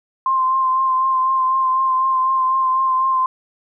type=tone with vibrato; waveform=sine; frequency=1048 Hz; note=C6; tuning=2 cents sharp; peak=-14 dBFS; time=0.26-3.26 s; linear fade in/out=2 ms; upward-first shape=triangle; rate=4 Hz; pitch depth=26 cents each way; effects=none